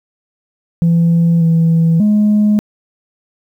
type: tone with pitch steps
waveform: sine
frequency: 168.2 / 164.6 / 209.9 Hz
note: E3 / E3 / G#3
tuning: +35 / -2 / +19 cents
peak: -6 dBFS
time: 0.82-2.59 s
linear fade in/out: 0 ms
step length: 590 ms
effects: tanh soft clip ceiling -6 dBFS + 8-bit